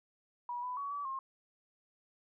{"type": "tone with pitch steps", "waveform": "sine", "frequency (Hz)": [968, 996, 1126, 1147, 1069], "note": ["B5", "B5", "C#6", "D6", "C6"], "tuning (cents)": [-35, 14, 27, -41, 37], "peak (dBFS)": -36, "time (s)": [0.49, 1.19], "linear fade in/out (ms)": 2, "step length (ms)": 140, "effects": []}